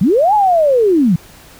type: linear two-way sweep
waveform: sine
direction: up then down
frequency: 152 to 865 to 152 Hz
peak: -8 dBFS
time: 0.01-1.16 s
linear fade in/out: 5 ms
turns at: 0.34 s
effects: pink hiss -41 dBFS RMS until 1.59 s